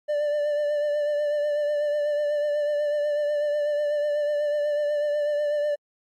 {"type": "tone with vibrato", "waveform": "triangle", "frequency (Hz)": 590, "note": "D5", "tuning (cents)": 8, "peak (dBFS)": -20, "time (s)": [0.08, 5.76], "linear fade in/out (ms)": 20, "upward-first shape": "triangle", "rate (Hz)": 8.1, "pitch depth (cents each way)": 33, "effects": ["AAC 64 kbps"]}